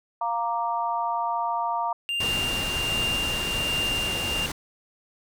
sine chord, Bb major, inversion second, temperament equal, 698.5 / 932.3 / 1174.7 Hz, F5 / Bb5 / D6, 0 / 0 / 0 cents, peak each -29 / -26 / -31 dBFS, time 0.21-1.93 s, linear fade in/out 5 ms
triangle tone with tremolo, 2794 Hz, F7, in tune, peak -22 dBFS, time 2.09-4.46 s, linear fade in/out 0 ms, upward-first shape triangle, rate 1.3 Hz, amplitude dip 40%
pink low-pass noise, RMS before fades -31 dBFS, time 2.2-4.52 s, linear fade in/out 5 ms, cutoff 11000 Hz, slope 12 dB/octave
effects none

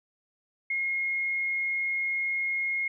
sine tone, 2151 Hz, C7, 47 cents sharp, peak -26 dBFS, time 0.7-2.88 s, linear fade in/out 5 ms, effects none

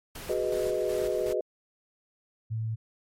pink noise with tremolo, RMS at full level -41 dBFS, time 0.15-1.33 s, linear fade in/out 5 ms, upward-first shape square, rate 2.7 Hz, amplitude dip 45%
sine chord, G# minor seventh, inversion third, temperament equal with one note detuned, 370 / 415.3 / 496.7 / 622.3 Hz, F#4 / G#4 / B4 / D#5, 0 / 0 / +10 / 0 cents, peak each -31 dBFS, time 0.29-1.41 s, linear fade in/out 5 ms
sine tone, 111.4 Hz, A2, 22 cents sharp, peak -28 dBFS, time 2.5-2.76 s, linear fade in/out 20 ms
effects MP3 64 kbps

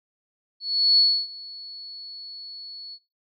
sine tone with ADSR envelope, 4400 Hz, C#8, 14 cents flat, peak -13 dBFS, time 0.6-2.99 s, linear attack 380 ms, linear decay 290 ms, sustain -23 dB, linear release 57 ms, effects noise-tail reverb RT60 0.4 s tail -26 dB re dry

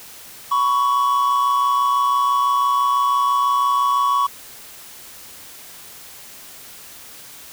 triangle tone pair together, 992 / 1118 Hz, B5 / C#6, +7 / +14 cents, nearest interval major second, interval 207 cents, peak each -20 / -14 dBFS, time 0.51-4.27 s, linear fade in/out 10 ms, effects white hiss -40 dBFS RMS until 7.52 s

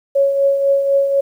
sine tone with tremolo, 554 Hz, C#5, 1 cent flat, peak -9 dBFS, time 0.15-1.21 s, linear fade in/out 10 ms, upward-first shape triangle, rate 4 Hz, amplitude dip 55%, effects 8-bit

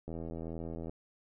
click train, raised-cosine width 2 ms, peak -28 dBFS, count 68, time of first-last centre 0.08-0.895 s, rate 82.2 Hz, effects none

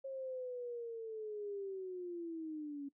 sine linear sweep, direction down, 542 to 277.2 Hz, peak -40 dBFS, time 0.04-2.89 s, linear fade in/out 10 ms, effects noise-tail reverb RT60 0.1 s tail -17 dB re dry

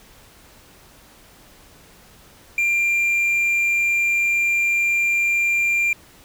triangle tone, 2383 Hz, D7, 25 cents sharp, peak -15 dBFS, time 2.58-5.93 s, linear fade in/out 2 ms, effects pink hiss -49 dBFS RMS until 6.24 s

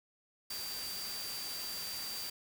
sine tone in noise, 4686 Hz, D8, 5 cents flat, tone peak -41 dBFS, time 0.5-2.3 s, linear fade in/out 5 ms, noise white, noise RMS -43 dBFS, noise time 0.5-2.3 s, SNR -1 dB, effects none

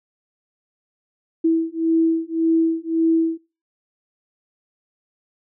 sine beating tone pair, 325.9 / 327.7 Hz, E4 / E4, -20 / -10 cents, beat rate 1.8 Hz, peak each -19 dBFS, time 1.44-3.38 s, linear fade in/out 10 ms, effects noise-tail reverb RT60 0.3 s tail -21 dB re dry

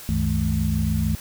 sine tone cluster, 68.2 / 94.8 / 159.2 / 214.5 Hz, C#2 / F#2 / D#3 / A3, -28 / +43 / +40 / -44 cents, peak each -25 dBFS, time 0.09-1.15 s, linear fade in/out 0 ms, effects white hiss -40 dBFS RMS until 1.2 s

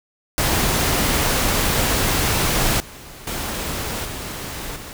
pink noise with level steps, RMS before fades -19 / -39 / -26 / -30 / -35 dBFS, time 0.38-4.93 s, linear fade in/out 0 ms, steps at 2.8 / 3.27 / 4.05 / 4.76 s, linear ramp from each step 2 ms, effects none

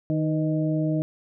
harmonic tone with a mistuned harmonic, 155.56 Hz, D#3, in tune, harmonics 1 / 2 / 3 / 4, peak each -24 / -25 / -38 / -31 dBFS, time 0.1-1.02 s, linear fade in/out 0 ms, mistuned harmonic 3, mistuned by +94 cents, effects none

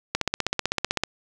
click train, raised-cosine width 0.2 ms, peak -5 dBFS, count 15, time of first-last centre 0.15-1.036 s, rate 15.8 Hz, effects none

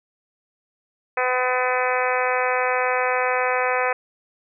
harmonic tone, 252.6 Hz, B3, 39 cents sharp, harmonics 2 / 3 / 4 / 5 / 6 / 7 / 8 / 9 / 10, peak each -24 / -26 / -27 / -28 / -29 / -29 / -30 / -31 / -31 dBFS, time 1.17-3.93 s, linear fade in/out 5 ms, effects none

